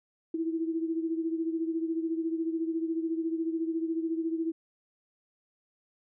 sine beating tone pair, 324.8 / 338.8 Hz, E4 / E4, -26 / +48 cents, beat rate 14 Hz, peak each -29 / -35 dBFS, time 0.34-4.52 s, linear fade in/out 5 ms, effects none

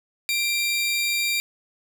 sawtooth tone pair together, 2365 / 3749 Hz, D7 / A#7, +12 / +9 cents, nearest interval minor sixth, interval 797 cents, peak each -19 / -26 dBFS, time 0.29-1.4 s, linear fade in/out 0 ms, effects none

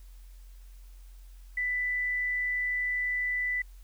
sine tone, 1987 Hz, B6, 10 cents sharp, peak -27 dBFS, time 1.57-3.62 s, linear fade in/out 5 ms, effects added 44 Hz sine -46 dBFS peak until 3.83 s + white hiss -64 dBFS RMS until 3.83 s

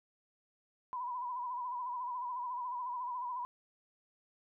sine tone with vibrato, 987.8 Hz, B5, in tune, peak -36 dBFS, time 0.93-3.45 s, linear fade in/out 0 ms, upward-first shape sine, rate 14 Hz, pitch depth 63 cents each way, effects none

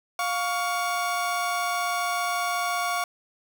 30% pulse tone pair together, 705 / 1121.1 Hz, F5 / C#6, +16 / +19 cents, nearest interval minor sixth, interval 803 cents, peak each -25 dBFS, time 0.19-3.04 s, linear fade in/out 2 ms, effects none

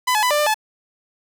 sawtooth tone with pitch steps, 1003 / 853 / 997 / 592 / 597 / 863 Hz, B5 / G#5 / B5 / D5 / D5 / A5, +26 / +46 / +16 / +14 / +28 / -34 cents, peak -12 dBFS, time 0.07-0.544 s, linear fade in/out 10 ms, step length 79 ms, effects none

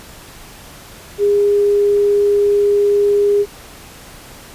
sine tone, 407.9 Hz, G#4, 31 cents flat, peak -10 dBFS, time 1.18-3.46 s, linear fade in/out 50 ms, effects pink hiss -38 dBFS RMS until 4.54 s + resampled to 32000 Hz

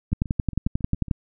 two click trains, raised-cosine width 5 ms, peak -23 / -9 dBFS, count 8 / 12, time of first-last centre 0.12-1.083 / 0.13-1.112 s, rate 7.27 / 11.2 Hz, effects none

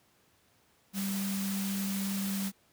sine tone in noise, 196 Hz, G3, in tune, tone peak -31 dBFS, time 0.93-2.52 s, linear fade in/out 50 ms, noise white, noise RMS -39 dBFS, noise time 0.93-2.52 s, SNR +5 dB, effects pink hiss -67 dBFS RMS until 2.72 s + high-pass 80 Hz 12 dB/octave

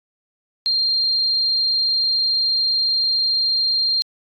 sine tone, 4191 Hz, C8, 2 cents sharp, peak -16 dBFS, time 0.66-4.02 s, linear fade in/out 0 ms, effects AAC 64 kbps

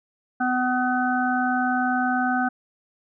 harmonic tone, 251.6 Hz, B3, 32 cents sharp, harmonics 1 / 3 / 5 / 6, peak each -24 / -24 / -31 / -26 dBFS, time 0.4-2.49 s, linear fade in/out 10 ms, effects none

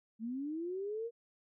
sine linear sweep, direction up, 214.9 to 475.4 Hz, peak -36 dBFS, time 0.19-1.11 s, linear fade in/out 50 ms, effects none

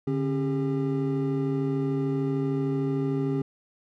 triangle tone cluster, 144.4 / 271.5 / 399.9 Hz, D3 / C#4 / G4, -29 / -36 / +35 cents, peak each -26 / -26 / -28 dBFS, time 0.07-3.42 s, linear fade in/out 5 ms, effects none

